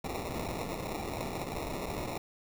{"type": "noise with sample-and-hold", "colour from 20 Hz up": "violet", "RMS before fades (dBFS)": -37, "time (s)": [0.04, 2.18], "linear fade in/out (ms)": 5, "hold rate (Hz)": 1575, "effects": []}